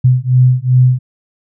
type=beating tone pair; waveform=sine; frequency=125.6 / 128.2 Hz; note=B2 / C3; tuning=+30 / -35 cents; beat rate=2.6 Hz; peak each=-10 dBFS; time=0.04-0.99 s; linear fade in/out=10 ms; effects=none